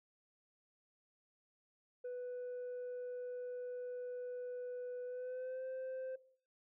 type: tone with pitch glide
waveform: sine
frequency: 495.1 to 519.7 Hz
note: B4 to C5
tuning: +4 to -12 cents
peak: -38 dBFS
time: 2.04-6.16 s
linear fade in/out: 10 ms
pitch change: +84 cents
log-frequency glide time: 5.05-5.65 s
effects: noise-tail reverb RT60 0.5 s tail -18 dB re dry + tanh soft clip ceiling -40 dBFS